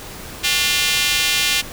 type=tone with high-pass filter; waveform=square; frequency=161 Hz; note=E3; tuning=41 cents flat; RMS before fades=-18 dBFS; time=0.43-1.62 s; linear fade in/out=20 ms; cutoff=2800 Hz; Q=1.7; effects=pink hiss -34 dBFS RMS until 1.72 s